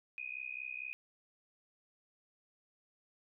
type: tone with amplitude modulation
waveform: sine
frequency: 2489 Hz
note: D#7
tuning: in tune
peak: -36 dBFS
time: 0.18-0.93 s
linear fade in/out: 0 ms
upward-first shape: sine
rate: 64.4 Hz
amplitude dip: 100%
effects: none